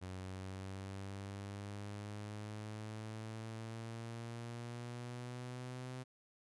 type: exponential sweep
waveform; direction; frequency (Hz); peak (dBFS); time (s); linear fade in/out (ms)
sawtooth; up; 92.5 to 128.3; -40; 0.01-6.04; 20
effects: resampled to 24000 Hz